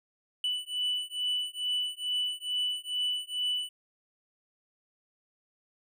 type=beating tone pair; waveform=triangle; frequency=2974 / 2976.3 Hz; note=F#7 / F#7; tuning=+8 / +10 cents; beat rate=2.3 Hz; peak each=-31 dBFS; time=0.44-3.69 s; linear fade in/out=2 ms; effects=none